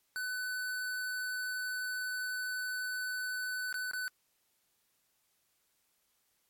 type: tone with dropouts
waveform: square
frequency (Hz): 1502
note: F#6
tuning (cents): +26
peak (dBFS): -35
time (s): 0.16-4.08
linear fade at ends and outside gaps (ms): 0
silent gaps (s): 3.727-3.742 / 3.912-3.934
effects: white hiss -75 dBFS RMS until 6.49 s + MP3 64 kbps